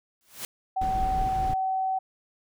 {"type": "noise with exponential growth", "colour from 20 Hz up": "white", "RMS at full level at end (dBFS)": -32, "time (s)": [0.21, 0.45], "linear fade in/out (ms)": 0, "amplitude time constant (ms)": 51}
{"type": "tone", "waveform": "sine", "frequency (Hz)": 760, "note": "F#5", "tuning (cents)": 46, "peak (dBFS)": -24, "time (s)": [0.76, 1.99], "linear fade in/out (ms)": 10}
{"type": "noise", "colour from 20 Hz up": "brown", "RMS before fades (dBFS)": -31, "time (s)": [0.81, 1.54], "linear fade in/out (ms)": 5}
{"effects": []}